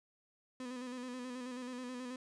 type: tone with vibrato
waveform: 35% pulse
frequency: 250.6 Hz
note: B3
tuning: 25 cents sharp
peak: -40 dBFS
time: 0.6-2.16 s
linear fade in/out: 2 ms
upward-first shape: square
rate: 9.3 Hz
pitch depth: 37 cents each way
effects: resampled to 22050 Hz